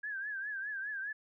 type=tone with vibrato; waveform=sine; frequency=1636 Hz; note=G#6; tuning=26 cents flat; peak=-36 dBFS; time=0.03-1.13 s; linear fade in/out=10 ms; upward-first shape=triangle; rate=4.9 Hz; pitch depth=120 cents each way; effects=none